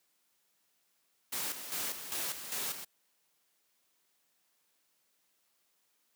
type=noise with tremolo; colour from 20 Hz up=white; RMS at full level=-36 dBFS; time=1.32-2.85 s; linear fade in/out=10 ms; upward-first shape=square; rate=2.5 Hz; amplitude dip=60%; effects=white hiss -75 dBFS RMS until 6.15 s + high-pass 150 Hz 12 dB/octave